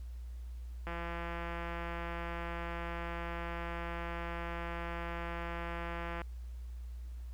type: click train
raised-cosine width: 0.5 ms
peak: -26 dBFS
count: 910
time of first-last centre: 0.87-6.217 s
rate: 170 Hz
effects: added 60 Hz sine -41 dBFS peak until 7.33 s + pink hiss -67 dBFS RMS until 7.33 s